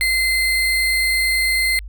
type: tone with sample-and-hold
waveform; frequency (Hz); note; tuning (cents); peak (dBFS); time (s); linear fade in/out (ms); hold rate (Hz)
sine; 2071; C7; -18; -15; 0.01-1.79; 0; 6300
effects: added 50 Hz sine -30 dBFS peak until 1.88 s